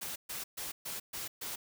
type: noise bursts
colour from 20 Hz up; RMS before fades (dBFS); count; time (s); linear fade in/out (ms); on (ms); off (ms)
white; -40; 6; 0.01-1.56; 10; 150; 130
effects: none